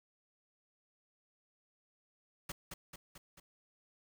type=noise with echo; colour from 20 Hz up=pink; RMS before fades=-42 dBFS; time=2.49-2.52 s; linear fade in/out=5 ms; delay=220 ms; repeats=4; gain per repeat=-4 dB; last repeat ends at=3.4 s; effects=none